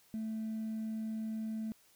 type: tone with hard clipping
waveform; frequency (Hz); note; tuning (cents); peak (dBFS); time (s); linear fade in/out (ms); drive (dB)
triangle; 220; A3; 0; -35; 0.14-1.72; 0; 2
effects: white hiss -66 dBFS RMS until 1.95 s